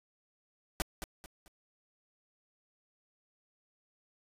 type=noise with echo; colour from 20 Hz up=pink; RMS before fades=-31 dBFS; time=0.8-0.82 s; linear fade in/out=0 ms; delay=220 ms; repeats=3; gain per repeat=-9 dB; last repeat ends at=1.48 s; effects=resampled to 32000 Hz